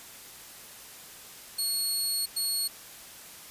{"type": "tone bursts at uneven times", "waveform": "20% pulse", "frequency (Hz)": 4342, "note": "C#8", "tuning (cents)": -37, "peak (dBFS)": -21, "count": 2, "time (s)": [[1.58, 2.26], [2.36, 2.68]], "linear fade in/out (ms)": 10, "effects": ["white hiss -47 dBFS RMS until 3.5 s", "resampled to 32000 Hz"]}